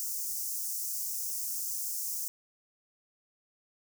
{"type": "high-pass noise", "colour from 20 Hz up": "white", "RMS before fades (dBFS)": -35, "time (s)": [0, 2.28], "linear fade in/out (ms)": 0, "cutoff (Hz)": 5400, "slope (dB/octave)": 48, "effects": []}